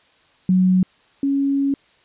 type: tone pair in turn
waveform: sine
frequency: 185 / 277.2 Hz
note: F#3 / C#4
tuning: 0 / 0 cents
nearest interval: perfect fifth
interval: 700 cents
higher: second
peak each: -12 / -16 dBFS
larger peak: first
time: 0.49-0.83 / 1.23-1.74 s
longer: second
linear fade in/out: 2 ms
effects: white hiss -56 dBFS RMS until 2.04 s + resampled to 8000 Hz